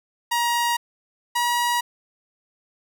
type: tone pair in turn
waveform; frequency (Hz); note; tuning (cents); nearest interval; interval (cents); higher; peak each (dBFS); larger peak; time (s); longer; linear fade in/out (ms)
sawtooth; 948 / 960.1; A#5 / B5; +29 / -49; unison; 22; second; -16; neither; 0.31-0.77 / 1.35-1.81; neither; 10
effects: none

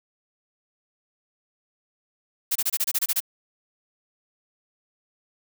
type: noise bursts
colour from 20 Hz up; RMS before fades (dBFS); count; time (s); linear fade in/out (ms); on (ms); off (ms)
blue; -23; 10; 2.51-3.204; 10; 46; 26
effects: none

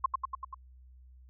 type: tone with echo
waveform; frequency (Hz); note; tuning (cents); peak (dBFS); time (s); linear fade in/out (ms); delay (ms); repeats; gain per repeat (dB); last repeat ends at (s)
sine; 1061; C6; +24; -22; 0.04-0.06; 5; 97; 5; -3; 0.545
effects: added 63 Hz sine -52 dBFS peak until 1.29 s

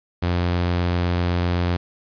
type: tone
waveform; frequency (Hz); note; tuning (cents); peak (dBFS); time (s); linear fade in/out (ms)
sawtooth; 87.9; F2; +12; -15; 0.22-1.77; 10
effects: resampled to 11025 Hz + 8-bit

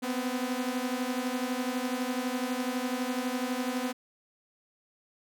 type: beating tone pair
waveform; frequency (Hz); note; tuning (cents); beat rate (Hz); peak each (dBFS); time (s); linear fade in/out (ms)
sawtooth; 246.8 / 258.8; B3 / C4; -1 / -19; 12; -28 / -29; 0.02-3.93; 20
effects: none

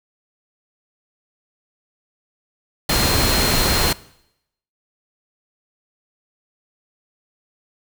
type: tone in noise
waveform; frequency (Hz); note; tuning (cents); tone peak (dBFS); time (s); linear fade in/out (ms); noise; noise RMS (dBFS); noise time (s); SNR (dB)
sine; 4200; C8; +6; -23; 2.89-3.93; 5; pink; -18; 2.89-3.93; -8
effects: noise-tail reverb RT60 0.8 s tail -21 dB re dry

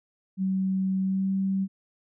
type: tone with pitch glide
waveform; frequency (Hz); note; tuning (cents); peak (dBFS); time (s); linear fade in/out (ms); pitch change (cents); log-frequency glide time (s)
sine; 190 to 192.87; F#3 to G3; +46 to -28; -23; 0.37-1.68; 50; +26; 1.01-1.31
effects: none

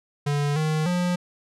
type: tone with pitch steps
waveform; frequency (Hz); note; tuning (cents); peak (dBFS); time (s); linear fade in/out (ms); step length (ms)
square; 144.7 / 155.5 / 177.9; D3 / D#3 / F3; -25 / -1 / +32; -22; 0.26-1.16; 10; 300
effects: low-pass 9000 Hz 12 dB/octave

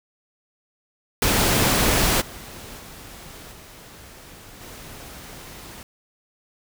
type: noise with level steps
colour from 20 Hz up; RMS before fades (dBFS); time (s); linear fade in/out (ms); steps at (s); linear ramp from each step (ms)
pink; -19 / -39 / -41 / -44 / -40; 1.22-5.83; 2; 2.2 / 2.78 / 3.51 / 4.6; 20
effects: none

